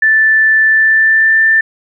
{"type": "tone with pitch glide", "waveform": "sine", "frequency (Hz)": [1760, 1779.4], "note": ["A6", "A6"], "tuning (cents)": [0, 19], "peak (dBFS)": -6, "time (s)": [0.02, 1.61], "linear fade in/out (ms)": 5, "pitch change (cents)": 19, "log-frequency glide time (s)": [0.66, 1.42], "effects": []}